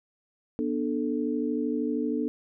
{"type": "tone cluster", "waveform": "sine", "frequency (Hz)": [243.9, 296.8, 439.9], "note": ["B3", "D4", "A4"], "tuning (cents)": [-21, 18, 0], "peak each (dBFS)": [-29, -29, -32], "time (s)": [0.59, 2.28], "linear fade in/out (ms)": 0, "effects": []}